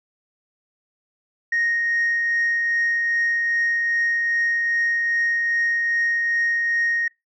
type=tone with tremolo; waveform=sine; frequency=1864.7 Hz; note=A#6; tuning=in tune; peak=-16 dBFS; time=1.52-7.08 s; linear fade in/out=5 ms; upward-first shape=triangle; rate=2.5 Hz; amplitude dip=30%; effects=noise-tail reverb RT60 0.2 s tail -24 dB re dry + tanh soft clip ceiling -15 dBFS